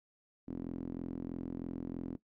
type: tone with band-pass filter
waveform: sawtooth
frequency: 43.12 Hz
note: F1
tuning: 21 cents flat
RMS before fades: -41 dBFS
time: 0.47-2.17 s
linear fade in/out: 20 ms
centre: 270 Hz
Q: 3.8
effects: noise-tail reverb RT60 0.1 s tail -17 dB re dry